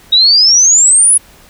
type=exponential sweep; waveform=sine; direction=up; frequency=3766 to 10510 Hz; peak=-4 dBFS; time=0.12-1.18 s; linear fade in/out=10 ms; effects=pink hiss -42 dBFS RMS until 1.49 s